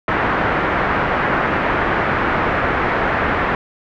white low-pass noise, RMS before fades -18 dBFS, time 0.08-3.55 s, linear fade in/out 2 ms, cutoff 1800 Hz, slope 24 dB/octave, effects none

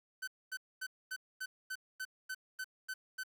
45% pulse tone bursts, 1522 Hz, F#6, 48 cents sharp, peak -38 dBFS, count 11, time 0.22-3.236 s, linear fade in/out 10 ms, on 56 ms, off 240 ms, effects 11-bit

